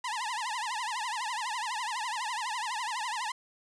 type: tone with vibrato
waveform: sawtooth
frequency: 932.3 Hz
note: A#5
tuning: in tune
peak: -28 dBFS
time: 0.04-3.32 s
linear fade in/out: 5 ms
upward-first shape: triangle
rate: 12 Hz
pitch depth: 220 cents each way
effects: resampled to 22050 Hz + 10-bit